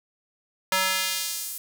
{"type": "tone with high-pass filter sweep", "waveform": "square", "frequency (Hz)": 188.4, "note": "F#3", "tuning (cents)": 32, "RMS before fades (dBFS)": -27, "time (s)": [0.72, 1.58], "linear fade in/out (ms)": 2, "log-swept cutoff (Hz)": [980, 11000], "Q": 0.74, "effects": []}